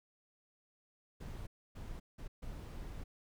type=noise bursts at uneven times; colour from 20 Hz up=brown; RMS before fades=-45 dBFS; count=4; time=1.2-1.47 / 1.75-2 / 2.18-2.28 / 2.42-3.04 s; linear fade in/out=10 ms; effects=none